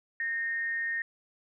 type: tone with amplitude modulation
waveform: sine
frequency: 1842 Hz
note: A#6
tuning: 21 cents flat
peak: -27 dBFS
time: 0.2-1.02 s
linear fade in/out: 2 ms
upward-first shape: sine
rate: 239 Hz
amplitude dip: 40%
effects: none